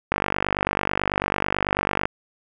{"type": "click train", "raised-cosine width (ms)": 0.5, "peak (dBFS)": -5, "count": 96, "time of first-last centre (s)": [0.12, 2.055], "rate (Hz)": 49.1, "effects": []}